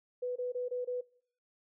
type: tone bursts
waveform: sine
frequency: 495.7 Hz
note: B4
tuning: 6 cents sharp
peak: -32 dBFS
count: 5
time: 0.22-1.012 s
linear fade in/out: 10 ms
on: 140 ms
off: 23 ms
effects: noise-tail reverb RT60 0.6 s tail -23 dB re dry